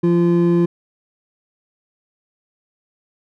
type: tone pair together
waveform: triangle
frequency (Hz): 172.57 / 344.2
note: F3 / F4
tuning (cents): -20 / -25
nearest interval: octave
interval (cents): 1195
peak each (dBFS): -13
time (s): 0.03-0.66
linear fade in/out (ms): 10
effects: none